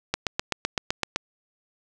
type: click train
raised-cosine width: 0.2 ms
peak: -6 dBFS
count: 9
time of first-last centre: 0.14-1.16 s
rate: 7.84 Hz
effects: 7-bit